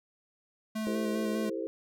square tone with vibrato, 215.7 Hz, A3, 34 cents flat, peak -32 dBFS, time 0.75-1.5 s, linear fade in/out 10 ms, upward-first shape square, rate 5 Hz, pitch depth 19 cents each way
sine chord, A minor seventh, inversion second, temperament equal with one note detuned, 329.6 / 392 / 447.7 / 523.3 Hz, E4 / G4 / A4 / C5, 0 / 0 / +30 / 0 cents, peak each -36 / -38 / -38 / -38 dBFS, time 0.87-1.67 s, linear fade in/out 0 ms
effects none

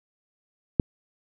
click, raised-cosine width 3 ms, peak -5 dBFS, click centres 0.798 s, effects none

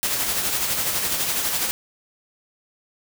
white noise with tremolo, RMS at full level -22 dBFS, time 0.03-1.71 s, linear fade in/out 0 ms, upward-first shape sine, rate 12 Hz, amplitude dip 40%, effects none

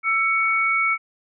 sine tone pair together, 1329 / 2231 Hz, E6 / C#7, +14 / +11 cents, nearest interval major sixth, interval 897 cents, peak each -22 / -19 dBFS, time 0.03-0.98 s, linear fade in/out 50 ms, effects none

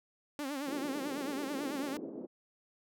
sawtooth tone with vibrato, 280 Hz, C#4, 18 cents sharp, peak -32 dBFS, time 0.39-1.97 s, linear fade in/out 0 ms, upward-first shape sine, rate 9.1 Hz, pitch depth 110 cents each way
white band-pass noise, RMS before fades -43 dBFS, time 0.66-2.27 s, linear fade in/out 20 ms, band 230 to 420 Hz, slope 24 dB/octave
effects none

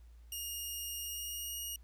10% pulse tone with pitch glide, 2843 to 2876 Hz, F7 to F#7, +30 to -50 cents, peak -31 dBFS, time 0.32-1.76 s, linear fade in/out 2 ms, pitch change +20 cents, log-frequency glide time 0.99-1.57 s, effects added 58 Hz sine -53 dBFS peak until 1.83 s + pink hiss -73 dBFS RMS until 1.83 s

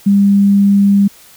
sine tone, 200 Hz, G3, 35 cents sharp, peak -6 dBFS, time 0.06-1.08 s, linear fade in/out 10 ms, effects white hiss -42 dBFS RMS until 1.36 s

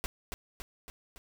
pink noise with echo, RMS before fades -34 dBFS, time 0.04-0.06 s, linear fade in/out 0 ms, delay 280 ms, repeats 4, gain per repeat -4 dB, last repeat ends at 1.18 s, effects none

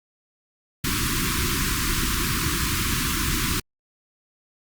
pink band-stop noise, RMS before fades -24 dBFS, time 0.84-3.6 s, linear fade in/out 5 ms, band 380 to 1000 Hz, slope 96 dB/octave, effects Opus 48 kbps

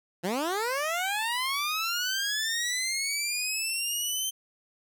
15% pulse linear sweep, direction up, 163.1 to 3124 Hz, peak -21 dBFS, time 0.23-4.31 s, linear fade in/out 20 ms, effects none

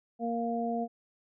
harmonic tone, 233.1 Hz, A#3, in tune, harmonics 1 / 2 / 3, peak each -32 / -36 / -33 dBFS, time 0.19-0.88 s, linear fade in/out 50 ms, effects none

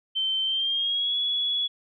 sine tone with pitch glide, 3100 to 3381 Hz, G7 to G#7, -20 to +30 cents, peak -23 dBFS, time 0.15-1.68 s, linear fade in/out 20 ms, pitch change +150 cents, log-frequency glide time 0.43-1.17 s, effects none

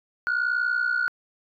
sine tone pair together, 1424 / 1484.6 Hz, F6 / F#6, +33 / +5 cents, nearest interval minor second, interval 72 cents, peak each -23 dBFS, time 0.27-1.08 s, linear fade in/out 0 ms, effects tanh soft clip ceiling -18 dBFS

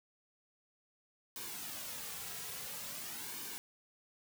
white noise with flanger, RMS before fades -44 dBFS, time 1.36-3.58 s, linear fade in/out 0 ms, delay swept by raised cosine 1.5 to 3.4 ms, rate 0.49 Hz, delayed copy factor -0.6, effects none

